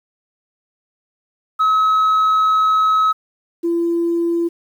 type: tone pair in turn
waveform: sine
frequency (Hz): 1283 / 339.2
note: E6 / E4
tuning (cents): -47 / +50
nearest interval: octave + major seventh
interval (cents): 2303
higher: first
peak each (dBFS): -9 / -14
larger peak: first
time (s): 1.59-3.13 / 3.63-4.49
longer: first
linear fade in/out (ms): 20
effects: tanh soft clip ceiling -11 dBFS + 8-bit